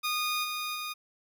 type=tone with level steps; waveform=15% pulse; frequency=1229 Hz; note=D#6; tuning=22 cents flat; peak=-22 / -26 / -28 dBFS; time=0.03-0.94 s; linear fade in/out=20 ms; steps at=0.43 / 0.74 s; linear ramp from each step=20 ms; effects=none